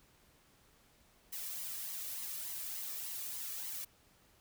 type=noise with flanger; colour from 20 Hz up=blue; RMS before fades=-42 dBFS; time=1.32-3.85 s; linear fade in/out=10 ms; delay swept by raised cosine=0.97 to 1.75 ms; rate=3.4 Hz; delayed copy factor=+0.5; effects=pink hiss -67 dBFS RMS until 4.4 s